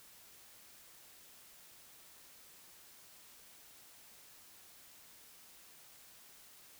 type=silence; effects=white hiss -59 dBFS RMS until 6.79 s